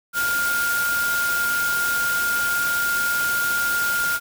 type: tone in noise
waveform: sine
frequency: 1411 Hz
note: F6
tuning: 17 cents sharp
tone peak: -20 dBFS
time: 0.13-4.2 s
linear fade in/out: 50 ms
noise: white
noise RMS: -28 dBFS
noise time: 0.13-4.2 s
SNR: +5 dB
effects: none